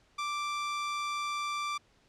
sawtooth tone, 1174.7 Hz, D6, in tune, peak -28 dBFS, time 0.18-1.78 s, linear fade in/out 10 ms, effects pink hiss -66 dBFS RMS until 2.08 s + low-pass 6000 Hz 12 dB/octave

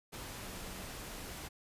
sine tone in noise, 188.1 Hz, F#3, 29 cents sharp, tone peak -53 dBFS, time 0.42-0.85 s, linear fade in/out 20 ms, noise pink, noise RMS -45 dBFS, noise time 0.12-1.49 s, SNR -11 dB, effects resampled to 32000 Hz

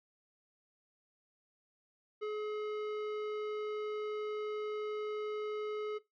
sine tone with tanh clipping, 424.3 Hz, G#4, 37 cents sharp, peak -37 dBFS, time 2.21-5.99 s, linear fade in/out 20 ms, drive 14 dB, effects noise-tail reverb RT60 0.2 s tail -20 dB re dry

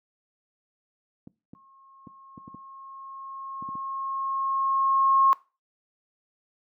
clicks, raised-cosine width 5 ms, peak -16 dBFS, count 9, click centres 1.274 / 1.535 / 2.072 / 2.378 / 2.479 / 2.546 / 3.625 / 3.689 / 3.754 s
sine tone with exponential growth, 1080 Hz, C#6, 45 cents flat, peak -15 dBFS, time 1.55-5.33 s, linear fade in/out 0 ms, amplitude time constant 820 ms
effects noise-tail reverb RT60 0.3 s tail -21 dB re dry + high-pass 400 Hz 12 dB/octave

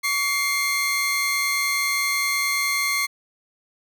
sawtooth tone pair together, 1132 / 2115 Hz, C#6 / C7, +36 / +18 cents, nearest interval major seventh, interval 1082 cents, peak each -24 / -18 dBFS, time 0.03-3.07 s, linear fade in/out 20 ms, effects none

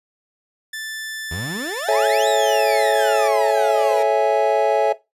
sawtooth tone, 1760 Hz, A6, in tune, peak -24 dBFS, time 0.73-3.28 s, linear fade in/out 5 ms
30% pulse exponential two-way sweep, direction up then down, 74.9 to 3951 to 451.8 Hz, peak -24 dBFS, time 1.31-4.03 s, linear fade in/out 5 ms, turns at 2.28 s
triangle chord, A major seventh, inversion none, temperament equal with one note detuned, 434.7 / 554.4 / 659.3 / 830.6 Hz, A4 / C#5 / E5 / G#5, -21 / 0 / 0 / 0 cents, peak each -19 / -18 / -16 / -18 dBFS, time 1.88-4.93 s, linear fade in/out 10 ms
effects noise-tail reverb RT60 0.2 s tail -17 dB re dry + resampled to 32000 Hz

